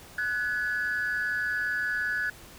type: tone pair together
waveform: sine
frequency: 1482.5 / 1700 Hz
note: F#6 / G#6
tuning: +3 / +40 cents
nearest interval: major second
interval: 237 cents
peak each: -28 dBFS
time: 0.18-2.3 s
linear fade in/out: 5 ms
effects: tanh soft clip ceiling -21 dBFS + pink hiss -49 dBFS RMS until 2.58 s